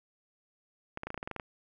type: clicks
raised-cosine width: 0.5 ms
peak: -22 dBFS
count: 11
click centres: 0.974 / 1.034 / 1.07 / 1.104 / 1.144 / 1.177 / 1.229 / 1.275 / 1.313 / 1.363 / 1.398 s
effects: none